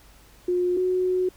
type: tone pair in turn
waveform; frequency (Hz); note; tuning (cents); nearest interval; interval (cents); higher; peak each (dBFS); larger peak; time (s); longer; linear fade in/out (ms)
sine; 357.9 / 367.3; F4 / F#4; +42 / -13; unison; 45; second; -20; neither; 0.48-0.77 / 0.77-1.29; second; 5
effects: added 50 Hz sine -55 dBFS peak until 1.36 s + pink hiss -54 dBFS RMS until 1.36 s